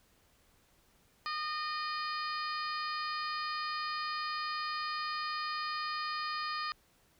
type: harmonic tone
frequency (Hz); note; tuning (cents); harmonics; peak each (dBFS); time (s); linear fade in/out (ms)
612; D#5; -29; 2 / 3 / 4 / 5 / 6 / 7 / 8; -36 / -42 / -46 / -50 / -53 / -45 / -43; 1.26-6.72; 0
effects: pink hiss -68 dBFS RMS until 7.19 s